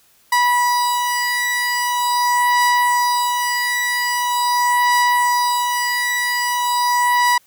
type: beating tone pair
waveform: 30% pulse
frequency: 976 / 976.43 Hz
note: B5 / B5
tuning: -21 / -20 cents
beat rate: 0.43 Hz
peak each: -18 / -14 dBFS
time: 0.32-7.38 s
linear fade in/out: 5 ms
effects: white hiss -55 dBFS RMS until 7.46 s